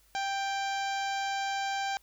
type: harmonic tone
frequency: 787 Hz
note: G5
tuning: 7 cents sharp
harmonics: 1 / 2 / 3 / 4 / 5 / 6 / 7 / 8 / 9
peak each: -31 / -37 / -41 / -43 / -45 / -47 / -48 / -49 / -50 dBFS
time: 0.15-1.97 s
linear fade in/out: 0 ms
effects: added 50 Hz sine -65 dBFS peak until 2.02 s + white hiss -65 dBFS RMS until 2.02 s